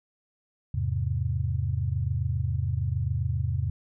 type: chord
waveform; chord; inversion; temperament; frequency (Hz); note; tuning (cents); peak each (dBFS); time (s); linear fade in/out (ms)
sine; E augmented; none; equal with one note detuned; 82.79 / 103.83 / 130.81; E2 / G#2 / B#2; +8 / 0 / 0; -29; 0.74-3.7; 5
effects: none